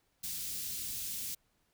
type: band-stop noise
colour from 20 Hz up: white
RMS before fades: -39 dBFS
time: 0.23-1.35 s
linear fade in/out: 10 ms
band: 200 to 3700 Hz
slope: 12 dB/octave
effects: pink hiss -75 dBFS RMS until 1.73 s